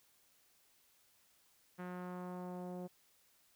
sawtooth tone with low-pass filter sweep, 180 Hz, F#3, 47 cents flat, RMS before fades -45 dBFS, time 1.78-2.88 s, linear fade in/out 20 ms, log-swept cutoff 1700 to 600 Hz, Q 1.6, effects white hiss -71 dBFS RMS until 3.55 s

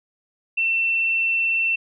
sine tone, 2691 Hz, E7, 35 cents sharp, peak -18 dBFS, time 0.57-1.76 s, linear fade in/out 10 ms, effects none

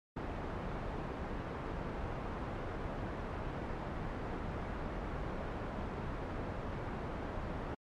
pink low-pass noise, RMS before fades -40 dBFS, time 0.16-7.75 s, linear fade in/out 10 ms, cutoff 1300 Hz, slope 12 dB/octave, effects MP3 64 kbps

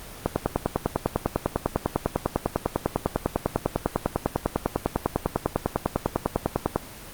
click train, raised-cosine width 1 ms, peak -6 dBFS, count 66, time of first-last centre 0.26-6.76 s, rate 10 Hz, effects pink hiss -41 dBFS RMS until 7.13 s + Opus 24 kbps

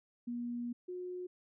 sine tone pair in turn, 240 / 361.7 Hz, B3 / F#4, -49 / -39 cents, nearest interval perfect fifth, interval 710 cents, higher second, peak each -36 / -39 dBFS, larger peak first, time 0.27-0.73 / 0.88-1.27 s, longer first, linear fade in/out 10 ms, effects none

